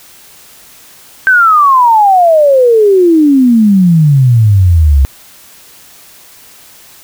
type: exponential sweep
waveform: sine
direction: down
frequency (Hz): 1568 to 65.41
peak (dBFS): -3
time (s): 1.27-5.05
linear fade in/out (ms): 0
effects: white hiss -38 dBFS RMS until 7.03 s